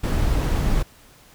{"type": "noise", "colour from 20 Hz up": "brown", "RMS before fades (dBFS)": -20, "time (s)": [0.03, 0.83], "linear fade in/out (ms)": 10, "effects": ["pink hiss -51 dBFS RMS until 1.34 s"]}